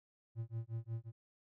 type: tone with tremolo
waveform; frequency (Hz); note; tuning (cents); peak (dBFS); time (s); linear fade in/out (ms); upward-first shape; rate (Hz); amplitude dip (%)
triangle; 114.2; A#2; -35; -34; 0.35-1.12; 50; sine; 5.5; 100
effects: none